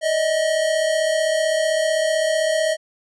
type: tone pair together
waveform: square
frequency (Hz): 600 / 635.7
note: D5 / D#5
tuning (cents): +37 / +37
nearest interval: minor second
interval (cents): 100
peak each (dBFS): -25 / -19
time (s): 0.01-2.77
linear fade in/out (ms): 50
effects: resampled to 24000 Hz

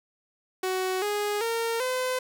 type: tone with pitch steps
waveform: sawtooth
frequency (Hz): 373.3 / 414.2 / 459.6 / 509.9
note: F#4 / G#4 / A#4 / C5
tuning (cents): +15 / -5 / -25 / -45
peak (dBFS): -22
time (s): 0.63-2.19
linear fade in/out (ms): 5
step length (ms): 390
effects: 8-bit

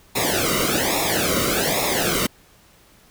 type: noise with flanger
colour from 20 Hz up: pink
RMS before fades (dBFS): -21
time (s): 0.15-2.27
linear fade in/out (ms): 10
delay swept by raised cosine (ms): 0.65 to 1.2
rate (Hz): 1.2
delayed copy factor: -0.9
effects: pink hiss -53 dBFS RMS until 3.1 s

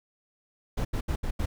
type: noise bursts at uneven times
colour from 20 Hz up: brown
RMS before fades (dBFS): -28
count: 5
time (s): 0.77-0.85 / 0.93-1.01 / 1.08-1.16 / 1.23-1.31 / 1.39-1.46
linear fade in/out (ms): 10
effects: none

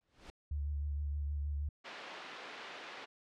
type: noise with exponential growth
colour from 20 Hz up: pink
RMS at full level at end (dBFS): -48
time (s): 0.01-0.3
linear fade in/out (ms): 0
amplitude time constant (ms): 63
type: tone with vibrato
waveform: sine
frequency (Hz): 72.6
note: D2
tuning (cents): -19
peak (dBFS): -34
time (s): 0.51-1.69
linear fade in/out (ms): 5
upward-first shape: triangle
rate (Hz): 6.4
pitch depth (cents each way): 38
type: band-pass noise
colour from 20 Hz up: white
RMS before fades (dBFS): -48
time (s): 1.84-3.06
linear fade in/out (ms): 20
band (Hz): 310 to 2700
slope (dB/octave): 12
effects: low-pass 5000 Hz 12 dB/octave

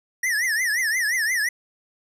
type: tone with vibrato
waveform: square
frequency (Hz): 1864.7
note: A#6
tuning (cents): 0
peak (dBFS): -21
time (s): 0.23-1.49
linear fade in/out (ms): 5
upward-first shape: triangle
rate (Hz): 5.7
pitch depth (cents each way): 210
effects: resampled to 32000 Hz + 10-bit

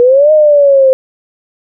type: exponential two-way sweep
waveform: sine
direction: up then down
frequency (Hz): 476.6 to 622.3 to 520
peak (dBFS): -3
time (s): 0-0.93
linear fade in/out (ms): 0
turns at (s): 0.32
effects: none

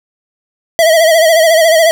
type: tone with vibrato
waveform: square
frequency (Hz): 650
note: E5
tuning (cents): -24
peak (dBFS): -6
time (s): 0.79-1.91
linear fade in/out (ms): 0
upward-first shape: sine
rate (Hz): 14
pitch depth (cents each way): 69
effects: none

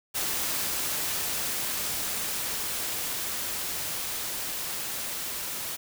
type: noise with level ramp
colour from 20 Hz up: white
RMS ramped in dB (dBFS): -29 to -34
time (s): 0.14-5.77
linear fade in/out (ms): 20
effects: none

